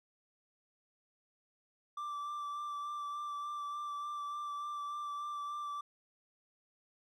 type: tone with vibrato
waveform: triangle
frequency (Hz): 1172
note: D6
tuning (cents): -4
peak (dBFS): -36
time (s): 1.97-5.81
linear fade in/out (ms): 5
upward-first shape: sine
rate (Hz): 3.4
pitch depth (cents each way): 17
effects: none